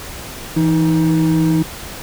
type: tone pair together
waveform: triangle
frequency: 164.81 / 314.9 Hz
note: E3 / D#4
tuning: 0 / +21 cents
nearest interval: major seventh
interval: 1121 cents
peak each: -12 dBFS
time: 0.56-1.63 s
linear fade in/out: 10 ms
effects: tanh soft clip ceiling -3 dBFS + pink hiss -31 dBFS RMS until 2.02 s